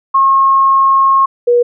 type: tone pair in turn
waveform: sine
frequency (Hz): 1082 / 482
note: C#6 / B4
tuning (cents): -42 / -42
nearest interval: octave + major second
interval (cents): 1400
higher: first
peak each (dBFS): -6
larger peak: neither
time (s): 0.14-1.26 / 1.47-1.63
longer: first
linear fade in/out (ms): 10
effects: none